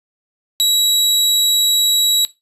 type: tone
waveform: sawtooth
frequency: 3884 Hz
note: B7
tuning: 30 cents flat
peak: -8 dBFS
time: 0.6-2.25 s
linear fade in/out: 0 ms
effects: noise-tail reverb RT60 0.2 s tail -17 dB re dry + resampled to 32000 Hz